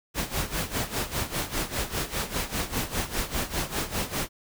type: noise with tremolo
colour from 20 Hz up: pink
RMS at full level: -27 dBFS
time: 0.14-4.29 s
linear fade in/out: 50 ms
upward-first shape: sine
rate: 5 Hz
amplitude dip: 80%
effects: none